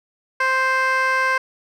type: tone with band-pass filter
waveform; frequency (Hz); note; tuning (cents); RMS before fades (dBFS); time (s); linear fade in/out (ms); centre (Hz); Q
15% pulse; 523.3; C5; 0; -19; 0.4-1.38; 5; 1500; 1.2
effects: none